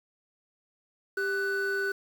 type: tone pair together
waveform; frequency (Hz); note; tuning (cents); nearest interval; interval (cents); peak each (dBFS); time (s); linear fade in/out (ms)
triangle; 395.2 / 1492.1; G4 / F#6; +14 / +14; octave + major seventh; 2300; -29 / -27; 1.17-1.92; 5
effects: 8-bit